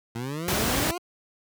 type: exponential sweep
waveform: 20% pulse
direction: up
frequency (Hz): 112.8 to 363.9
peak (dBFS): -25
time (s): 0.15-0.98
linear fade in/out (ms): 5
type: noise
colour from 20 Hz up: pink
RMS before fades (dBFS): -25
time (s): 0.48-0.91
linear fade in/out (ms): 2
effects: high-pass 60 Hz 12 dB/octave